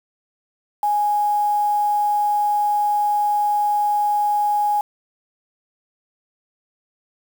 sine tone with quantisation, 830 Hz, G#5, 1 cent flat, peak -16 dBFS, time 0.83-4.81 s, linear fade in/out 2 ms, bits 6, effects none

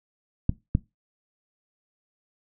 clicks, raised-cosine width 5 ms, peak -8 dBFS, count 2, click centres 0.494 / 0.751 s, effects noise-tail reverb RT60 0.2 s tail -19 dB re dry

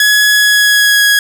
sawtooth tone with pitch glide, 1686 to 1662.8 Hz, G#6 to G#6, +26 to +2 cents, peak -3 dBFS, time 0-1.19 s, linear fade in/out 2 ms, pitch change -24 cents, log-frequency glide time 0.3-1.02 s, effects none

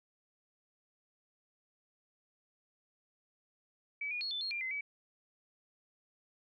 sine tone with pitch steps, 2291 / 2444 / 4323 / 3520 / 4263 / 2385 / 2056 / 2284 Hz, D7 / D#7 / C#8 / A7 / C8 / D7 / C7 / D7, -44 / -32 / -44 / 0 / +32 / +26 / -31 / -49 cents, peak -35 dBFS, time 4.01-4.81 s, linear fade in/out 5 ms, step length 100 ms, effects none

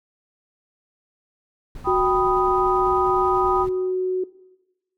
brown noise with tremolo, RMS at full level -35 dBFS, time 1.75-3.69 s, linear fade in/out 2 ms, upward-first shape triangle, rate 10 Hz, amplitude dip 25%
sine chord, G augmented, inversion none, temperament equal, 784 / 987.8 / 1244.5 Hz, G5 / B5 / D#6, 0 / 0 / 0 cents, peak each -24 / -24 / -22 dBFS, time 1.84-3.67 s, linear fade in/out 50 ms
sine tone, 370 Hz, F#4, in tune, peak -19 dBFS, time 1.87-4.24 s, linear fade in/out 5 ms
effects noise-tail reverb RT60 1.0 s tail -18 dB re dry

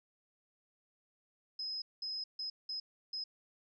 sine tone bursts at uneven times, 5090 Hz, D#8, 39 cents sharp, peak -37 dBFS, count 5, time 1.59-1.82 / 2.02-2.24 / 2.39-2.5 / 2.69-2.8 / 3.13-3.24 s, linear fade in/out 5 ms, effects none

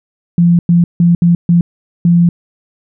sine tone bursts at uneven times, 172.1 Hz, F3, 25 cents flat, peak -5 dBFS, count 6, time 0.38-0.59 / 0.69-0.84 / 1-1.15 / 1.22-1.35 / 1.49-1.61 / 2.05-2.29 s, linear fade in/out 2 ms, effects none

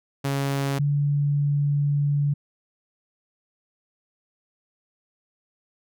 sawtooth / sine tone pair in turn, 138.59 / 144.01 Hz, C#3 / D3, 0 / -34 cents, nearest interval minor second, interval 66 cents, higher second, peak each -19 dBFS, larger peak neither, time 0.24-0.79 / 0.79-2.34 s, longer second, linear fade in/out 10 ms, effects none

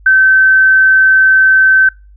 sine tone, 1540 Hz, G6, 31 cents flat, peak -4 dBFS, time 0.06-1.89 s, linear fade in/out 5 ms, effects noise-tail reverb RT60 0.3 s tail -26 dB re dry + added 50 Hz sine -37 dBFS peak until 2.16 s

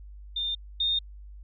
sine tone pair in turn, 3614 / 3662 Hz, A7 / A#7, +46 / -32 cents, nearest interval unison, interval 22 cents, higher second, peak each -27 / -23 dBFS, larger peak second, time 0.36-0.55 / 0.8-0.99 s, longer neither, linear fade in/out 5 ms, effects added 50 Hz sine -42 dBFS peak until 1.43 s

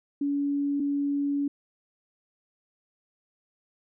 sine tone pair in turn, 284 / 284 Hz, C#4 / C#4, +42 / +42 cents, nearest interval unison, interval 0 cents, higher neither, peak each -24 dBFS, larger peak neither, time 0.21-0.8 / 0.8-1.48 s, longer second, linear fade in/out 5 ms, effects none

